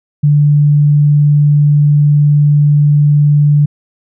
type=tone; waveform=sine; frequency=146.83 Hz; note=D3; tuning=in tune; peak=-5 dBFS; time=0.23-3.66 s; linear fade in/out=10 ms; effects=none